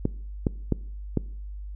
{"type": "clicks", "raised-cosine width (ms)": 3, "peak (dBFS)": -9, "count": 4, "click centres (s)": [0.054, 0.468, 0.723, 1.173], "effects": ["noise-tail reverb RT60 0.6 s tail -22 dB re dry", "added 50 Hz sine -34 dBFS peak until 1.75 s"]}